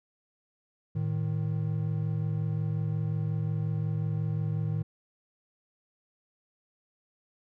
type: tone pair together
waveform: triangle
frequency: 110.3 / 155.88 Hz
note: A2 / D#3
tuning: +5 / +4 cents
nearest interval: tritone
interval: 599 cents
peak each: -28 dBFS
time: 0.95-4.83 s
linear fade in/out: 10 ms
effects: none